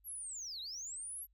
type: linear two-way sweep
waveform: sine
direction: down then up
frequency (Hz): 11840 to 3729 to 11840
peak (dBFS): -40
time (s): 0.04-1.27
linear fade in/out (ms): 50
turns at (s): 0.6
effects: tanh soft clip ceiling -39 dBFS + added 50 Hz sine -68 dBFS peak until 1.33 s